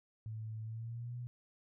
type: tone with pitch glide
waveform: sine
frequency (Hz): 109.9 to 121.94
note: A2 to B2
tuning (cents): -2 to -22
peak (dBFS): -40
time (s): 0.26-1.27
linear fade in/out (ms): 0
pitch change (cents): +180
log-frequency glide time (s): 0.63-1.16
effects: none